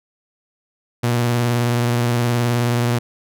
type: tone with vibrato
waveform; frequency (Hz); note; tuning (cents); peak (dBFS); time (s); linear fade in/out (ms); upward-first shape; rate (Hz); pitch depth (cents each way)
sawtooth; 120; B2; -49; -12; 1.03-2.99; 10; sine; 19; 29
effects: none